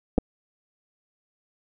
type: clicks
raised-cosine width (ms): 2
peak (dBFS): -8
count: 2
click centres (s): 0.18 / 0.184
effects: none